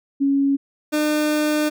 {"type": "tone pair in turn", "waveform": ["sine", "30% pulse"], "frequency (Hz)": [277.2, 302.2], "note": ["C#4", "D4"], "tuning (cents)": [0, 50], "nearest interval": "minor second", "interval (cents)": 150, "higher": "second", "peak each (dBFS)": -15, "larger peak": "neither", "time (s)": [[0.2, 0.57], [0.92, 1.7]], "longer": "second", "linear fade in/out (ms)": 20, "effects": []}